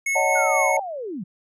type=tone with tremolo; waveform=square; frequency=2190 Hz; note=C#7; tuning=22 cents flat; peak=-21 dBFS; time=0.06-0.77 s; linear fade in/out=5 ms; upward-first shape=sine; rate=4.1 Hz; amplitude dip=30%
type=chord; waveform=sine; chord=D# half-diminished seventh; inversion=third; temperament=just; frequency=560 / 622.3 / 746.7 / 896 Hz; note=C#5 / D#5 / F#5 / A5; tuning=+18 / 0 / +16 / +31 cents; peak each=-24 dBFS; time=0.15-0.8 s; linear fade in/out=10 ms
type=linear sweep; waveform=sine; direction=down; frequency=1480 to 160 Hz; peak=-28 dBFS; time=0.35-1.24 s; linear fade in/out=10 ms
effects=resampled to 24000 Hz